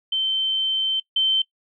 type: tone pair in turn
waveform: sine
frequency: 3098 / 3098 Hz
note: G7 / G7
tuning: -21 / -21 cents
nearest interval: unison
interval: 0 cents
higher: neither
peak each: -19 / -16 dBFS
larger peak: second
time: 0.12-1 / 1.16-1.42 s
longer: first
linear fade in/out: 5 ms
effects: noise-tail reverb RT60 0.1 s tail -21 dB re dry